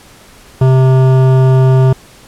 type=tone with hard clipping; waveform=triangle; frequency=130.81 Hz; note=C3; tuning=in tune; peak=-7 dBFS; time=0.61-1.93 s; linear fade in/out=5 ms; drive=18 dB; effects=pink hiss -40 dBFS RMS until 2.27 s + low-pass 12000 Hz 12 dB/octave